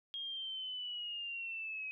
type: linear sweep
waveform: sine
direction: down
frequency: 3256 to 2529 Hz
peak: -39 dBFS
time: 0.14-1.91 s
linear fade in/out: 0 ms
effects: none